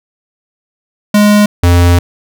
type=tone pair in turn; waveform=square; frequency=207.7 / 87.33 Hz; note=G#3 / F2; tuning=0 / 0 cents; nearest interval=octave + minor third; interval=1500 cents; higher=first; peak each=-5 dBFS; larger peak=neither; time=1.14-1.46 / 1.63-1.99 s; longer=second; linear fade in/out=5 ms; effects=none